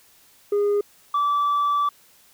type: tone pair in turn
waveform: sine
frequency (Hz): 409.5 / 1158.2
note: G#4 / D6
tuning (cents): -24 / -24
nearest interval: octave + tritone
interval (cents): 1800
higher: second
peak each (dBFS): -15 / -16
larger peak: first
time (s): 0.52-0.81 / 1.14-1.89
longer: second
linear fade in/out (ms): 5
effects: tanh soft clip ceiling -17 dBFS + white hiss -55 dBFS RMS until 2.33 s